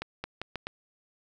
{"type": "accelerating click train", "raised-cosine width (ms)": 0.3, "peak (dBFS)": -18, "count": 5, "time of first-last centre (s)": [0.02, 0.669], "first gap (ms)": 220, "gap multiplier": 0.8, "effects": []}